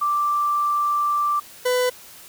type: tone pair in turn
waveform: sine / 40% pulse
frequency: 1174.7 / 499.5 Hz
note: D6 / B4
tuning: 0 / +20 cents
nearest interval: octave + minor third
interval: 1480 cents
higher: first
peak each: -18 / -17 dBFS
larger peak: second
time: 0.01-1.4 / 1.65-1.9 s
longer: first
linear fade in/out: 10 ms
effects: white hiss -44 dBFS RMS until 2.28 s